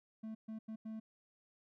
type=tone bursts at uneven times; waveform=triangle; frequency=220 Hz; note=A3; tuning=in tune; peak=-40 dBFS; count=4; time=0.23-0.35 / 0.48-0.59 / 0.68-0.76 / 0.85-1 s; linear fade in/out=10 ms; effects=none